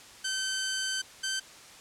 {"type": "tone pair in turn", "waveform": "10% pulse", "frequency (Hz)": [1540, 1547.7], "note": ["G6", "G6"], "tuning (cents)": [-31, -23], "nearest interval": "unison", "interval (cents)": 8, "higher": "second", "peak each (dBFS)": -20, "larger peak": "neither", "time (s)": [[0.24, 1.02], [1.23, 1.4]], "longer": "first", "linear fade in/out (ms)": 10, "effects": ["white hiss -50 dBFS RMS until 1.8 s", "low-pass 8000 Hz 12 dB/octave"]}